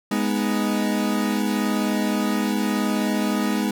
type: chord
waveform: 40% pulse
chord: G# minor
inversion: none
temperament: equal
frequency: 207.7 / 246.9 / 311.1 Hz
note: G#3 / B3 / D#4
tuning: 0 / 0 / 0 cents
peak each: -22 / -25 / -26 dBFS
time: 0.11-3.71 s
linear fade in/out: 5 ms
effects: none